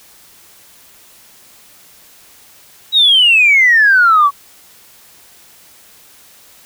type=exponential sweep; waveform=sine; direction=down; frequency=3891 to 1108.7 Hz; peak=-5 dBFS; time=2.92-4.31 s; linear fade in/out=50 ms; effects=tanh soft clip ceiling -1 dBFS + white hiss -44 dBFS RMS until 6.65 s